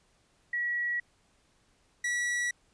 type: tone pair in turn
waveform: sine / 45% pulse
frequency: 1925 / 1938.4 Hz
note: B6 / B6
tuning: -45 / -33 cents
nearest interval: unison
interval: 12 cents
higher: second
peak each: -28 dBFS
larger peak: neither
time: 0.53-1 / 2.04-2.51 s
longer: neither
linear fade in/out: 5 ms
effects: pink hiss -68 dBFS RMS until 2.73 s + resampled to 22050 Hz